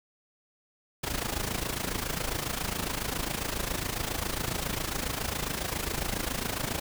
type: noise with amplitude modulation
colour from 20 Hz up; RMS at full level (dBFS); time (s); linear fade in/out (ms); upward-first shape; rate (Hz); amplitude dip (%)
pink; -29; 1.03-6.8; 10; sine; 27.3; 75
effects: none